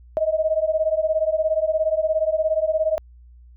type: beating tone pair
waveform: sine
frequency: 622 / 639 Hz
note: D#5 / D#5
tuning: -1 / +46 cents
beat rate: 17 Hz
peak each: -21 dBFS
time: 0.17-2.98 s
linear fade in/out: 0 ms
effects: added 60 Hz sine -44 dBFS peak until 3.56 s